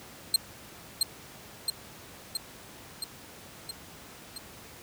25% pulse tone with echo, 4186 Hz, C8, in tune, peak -14 dBFS, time 0.34-0.36 s, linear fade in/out 2 ms, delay 670 ms, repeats 6, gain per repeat -3 dB, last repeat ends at 4.38 s, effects pink hiss -48 dBFS RMS until 4.82 s + high-pass 80 Hz 12 dB/octave

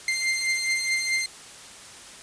sawtooth beating tone pair, 2093 / 2097.7 Hz, C7 / C7, 0 / +4 cents, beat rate 4.7 Hz, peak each -21 / -26 dBFS, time 0.08-1.26 s, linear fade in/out 2 ms, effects white hiss -44 dBFS RMS until 2.22 s + resampled to 22050 Hz

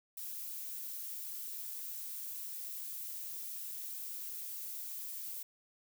violet noise, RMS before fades -43 dBFS, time 0.17-5.43 s, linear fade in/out 5 ms, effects none

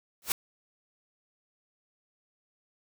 white noise with exponential growth, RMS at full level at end -23 dBFS, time 0.22-0.32 s, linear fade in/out 1 ms, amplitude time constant 20 ms, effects none

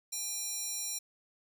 square tone with high-pass filter, 806 Hz, G5, 48 cents sharp, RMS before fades -37 dBFS, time 0.12-0.99 s, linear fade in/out 10 ms, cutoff 6300 Hz, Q 1.9, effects 11-bit

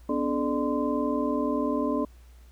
sine tone cluster, 250.7 / 291 / 429.4 / 597 / 1032 Hz, B3 / D4 / A4 / D5 / C6, +26 / -16 / -42 / +28 / -24 cents, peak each -29 / -28 / -32 / -32 / -33 dBFS, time 0.09-2.05 s, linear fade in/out 5 ms, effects added 60 Hz sine -48 dBFS peak until 2.51 s + pink hiss -62 dBFS RMS until 2.51 s

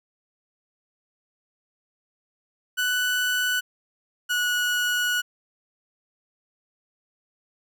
30% pulse tone pair in turn, 1488 / 1463.3 Hz, F#6 / F#6, +9 / -20 cents, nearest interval unison, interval 29 cents, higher first, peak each -19 dBFS, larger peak neither, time 2.77-3.61 / 4.29-5.22 s, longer second, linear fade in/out 20 ms, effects none

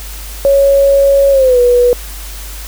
sine tone with pitch glide, 554.4 to 488.2 Hz, C#5 to B4, 0 to -20 cents, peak -5 dBFS, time 0.45-1.93 s, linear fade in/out 0 ms, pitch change -220 cents, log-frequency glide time 1.31-1.59 s, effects added 50 Hz sine -25 dBFS peak until 2.67 s + white hiss -30 dBFS RMS until 2.67 s

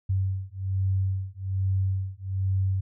sine beating tone pair, 95 / 96.2 Hz, F#2 / G2, +46 / -32 cents, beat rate 1.2 Hz, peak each -27 dBFS, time 0.09-2.81 s, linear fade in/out 10 ms, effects none

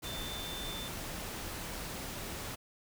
sine tone in noise, 3551 Hz, A7, 15 cents sharp, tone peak -42 dBFS, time 0.04-0.89 s, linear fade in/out 20 ms, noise pink, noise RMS -41 dBFS, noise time 0.02-2.56 s, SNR -4 dB, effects none

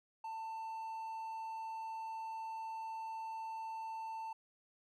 triangle tone, 892 Hz, A5, 23 cents sharp, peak -39 dBFS, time 0.24-4.33 s, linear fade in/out 5 ms, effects none

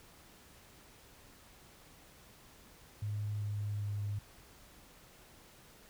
sine tone with pitch steps, 104.4 / 103.5 / 102.61 Hz, G#2 / G#2 / G#2, +10 / -5 / -20 cents, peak -34 dBFS, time 3.02-4.19 s, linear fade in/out 5 ms, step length 390 ms, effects pink hiss -59 dBFS RMS until 5.89 s

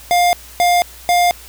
square tone bursts, 705 Hz, F5, 16 cents sharp, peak -11 dBFS, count 3, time 0.11-1.31 s, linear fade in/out 0 ms, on 220 ms, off 270 ms, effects added 60 Hz sine -41 dBFS peak until 1.48 s + white hiss -39 dBFS RMS until 1.48 s

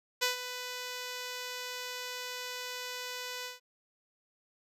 5% pulse tone with ADSR envelope, 497.7 Hz, B4, 13 cents sharp, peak -14 dBFS, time 0.21-3.6 s, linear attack 18 ms, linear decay 130 ms, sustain -12 dB, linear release 150 ms, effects resampled to 32000 Hz

